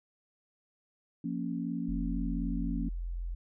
sine chord, Bb minor, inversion second, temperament equal, 174.61 / 233.1 / 277.2 Hz, F3 / Bb3 / Db4, 0 / 0 / 0 cents, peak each -36 dBFS, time 1.24-2.89 s, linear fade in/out 5 ms
sine tone, 43.13 Hz, F1, 21 cents flat, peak -33 dBFS, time 1.88-3.35 s, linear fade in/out 10 ms
effects none

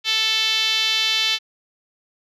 5% pulse tone with band-pass filter, 440 Hz, A4, in tune, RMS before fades -20 dBFS, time 0.04-1.39 s, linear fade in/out 50 ms, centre 3400 Hz, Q 2.2, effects none

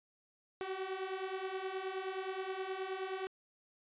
sawtooth beating tone pair, 374 / 383.5 Hz, F#4 / G4, +19 / -38 cents, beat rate 9.5 Hz, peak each -38 / -36 dBFS, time 0.61-3.27 s, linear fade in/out 0 ms, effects resampled to 8000 Hz

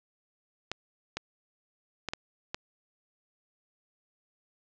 clicks, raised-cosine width 0.2 ms, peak -15 dBFS, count 5, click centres 0.716 / 1.17 / 2.087 / 2.135 / 2.545 s, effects low-pass 6000 Hz 12 dB/octave

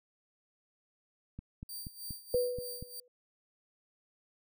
click train, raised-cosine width 5 ms, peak -30 dBFS, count 7, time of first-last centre 1.39-2.825 s, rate 4.18 Hz
5% pulse tone with tremolo, 4667 Hz, D8, 12 cents flat, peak -33 dBFS, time 1.69-3 s, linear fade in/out 2 ms, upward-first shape sine, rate 3.2 Hz, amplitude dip 80%
sine tone with exponential decay, 493.9 Hz, B4, in tune, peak -24 dBFS, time 2.34-3.08 s, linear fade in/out 2 ms, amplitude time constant 160 ms
effects none

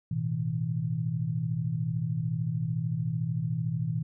sine chord, A suspended second, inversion none, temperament equal with one note detuned, 110 / 123.47 / 161.14 Hz, A2 / B2 / E3, 0 / 0 / -39 cents, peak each -35 / -31 / -30 dBFS, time 0.11-4.03 s, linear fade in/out 5 ms, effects none

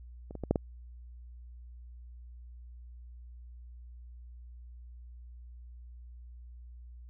clicks, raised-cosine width 2 ms, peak -30 / -27 / -22 / -11 / -15 dBFS, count 5, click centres 0.309 / 0.353 / 0.437 / 0.51 / 0.558 s, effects added 60 Hz sine -46 dBFS peak until 7.09 s

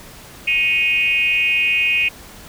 sine tone with frequency modulation, 2500 Hz, D#7, 8 cents sharp, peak -14 dBFS, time 0.47-2.09 s, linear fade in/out 10 ms, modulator 303 Hz, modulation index 0.8, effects pink hiss -40 dBFS RMS until 2.48 s

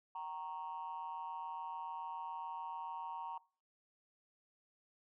sine tone with amplitude modulation, 932.3 Hz, A#5, in tune, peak -36 dBFS, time 0.15-3.38 s, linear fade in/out 5 ms, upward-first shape sine, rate 167 Hz, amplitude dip 95%, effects noise-tail reverb RT60 0.4 s tail -23 dB re dry + tanh soft clip ceiling -35 dBFS

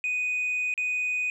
sine tone with dropouts, 2489 Hz, D#7, in tune, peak -23 dBFS, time 0.04-1.3 s, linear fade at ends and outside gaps 1 ms, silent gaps 0.74-0.777 s, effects tanh soft clip ceiling -23 dBFS

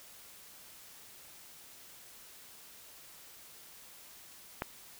click, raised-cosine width 0.5 ms, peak -18 dBFS, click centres 4.621 s, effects white hiss -54 dBFS RMS until 4.99 s

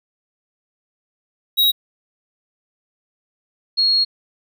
square / sine tone pair in turn, 3822 / 4298 Hz, A#7 / C8, +43 / +46 cents, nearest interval major second, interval 203 cents, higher second, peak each -13 dBFS, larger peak neither, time 1.57-1.72 / 3.77-4.05 s, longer second, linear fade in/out 20 ms, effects none

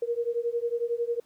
sine beating tone pair, 466.2 / 477.2 Hz, A#4 / A#4, 0 / +41 cents, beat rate 11 Hz, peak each -29 dBFS, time 0.02-1.2 s, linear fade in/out 5 ms, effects pink hiss -65 dBFS RMS until 1.25 s + high-pass 100 Hz 12 dB/octave

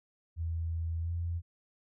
sine tone with pitch glide, 82.6 to 85.17 Hz, E2 to F2, +4 to -43 cents, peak -31 dBFS, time 0.36-1.42 s, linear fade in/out 50 ms, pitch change +53 cents, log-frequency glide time 1.01-1.11 s, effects none

